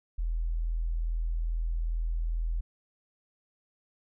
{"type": "tone", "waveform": "sine", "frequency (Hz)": 41.2, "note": "E1", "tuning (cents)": 0, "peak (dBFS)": -27, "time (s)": [0.18, 2.61], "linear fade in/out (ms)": 10, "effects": []}